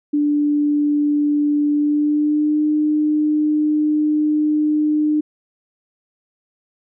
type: tone with pitch glide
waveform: sine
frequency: 293.7 to 302.7 Hz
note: D4 to D#4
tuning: 0 to -48 cents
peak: -14 dBFS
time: 0.13-5.21 s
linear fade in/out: 10 ms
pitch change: +52 cents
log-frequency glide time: 1.72-2.65 s
effects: none